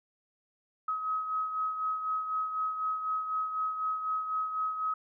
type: beating tone pair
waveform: sine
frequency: 1272 / 1276 Hz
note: D#6 / D#6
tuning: +38 / +43 cents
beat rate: 4 Hz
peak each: -30 / -39 dBFS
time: 0.88-4.94 s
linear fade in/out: 5 ms
effects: none